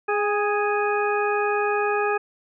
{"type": "harmonic tone with a mistuned harmonic", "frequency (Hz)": 415.3, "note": "G#4", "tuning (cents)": 0, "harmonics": [1, 2, 3, 4, 6], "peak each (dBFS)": [-23, -26, -28, -29, -31], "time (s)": [0.08, 2.18], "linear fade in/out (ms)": 10, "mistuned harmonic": 2, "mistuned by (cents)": -27, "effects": []}